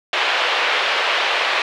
white band-pass noise, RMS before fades -19 dBFS, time 0.13-1.62 s, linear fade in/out 2 ms, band 470 to 3300 Hz, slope 24 dB/octave, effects none

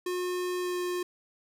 square tone with pitch glide, 360 to 357.5 Hz, F#4 to F4, -47 to +41 cents, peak -30 dBFS, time 0.06-1.03 s, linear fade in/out 5 ms, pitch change -12 cents, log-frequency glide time 0.6-0.8 s, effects none

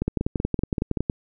two click trains, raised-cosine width 3 ms, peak -11 / -9 dBFS, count 6 / 12, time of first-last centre 0.02-0.972 / 0.08-1.099 s, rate 5.25 / 10.8 Hz, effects none

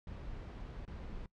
brown noise with dropouts, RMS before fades -45 dBFS, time 0.07-1.26 s, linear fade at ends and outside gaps 2 ms, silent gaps 0.852-0.877 s, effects noise-tail reverb RT60 0.1 s tail -21 dB re dry + low-pass 4000 Hz 12 dB/octave

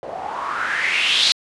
blue noise with low-pass filter sweep, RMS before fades -21 dBFS, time 0.03-1.32 s, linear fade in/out 0 ms, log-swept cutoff 570 to 4200 Hz, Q 5.1, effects resampled to 24000 Hz

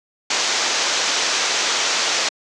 white low-pass noise, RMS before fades -20 dBFS, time 0.3-2.29 s, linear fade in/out 5 ms, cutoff 6800 Hz, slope 48 dB/octave, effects high-pass 400 Hz 12 dB/octave

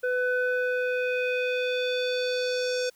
square tone with low-pass filter sweep, 500 Hz, B4, 21 cents sharp, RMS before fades -27 dBFS, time 0.03-2.9 s, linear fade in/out 10 ms, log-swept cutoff 1300 to 6000 Hz, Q 3, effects white hiss -62 dBFS RMS until 2.95 s

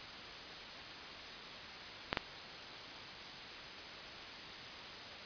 clicks, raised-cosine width 0.3 ms, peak -15 dBFS, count 2, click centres 2.129 / 2.172 s, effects white hiss -47 dBFS RMS until 5.25 s + resampled to 11025 Hz

